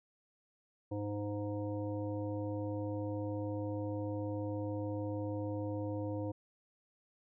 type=harmonic tone; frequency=103.3 Hz; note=G#2; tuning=9 cents flat; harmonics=1 / 3 / 5 / 7 / 9; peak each=-39 / -39 / -41 / -52 / -51 dBFS; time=0.91-6.32 s; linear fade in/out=10 ms; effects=none